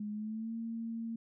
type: tone with pitch glide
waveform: sine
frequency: 209.3 to 228.2 Hz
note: G#3 to A#3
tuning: +14 to -37 cents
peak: -36 dBFS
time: 0-1.16 s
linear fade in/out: 5 ms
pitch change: +149 cents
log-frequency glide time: 0.11-0.54 s
effects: none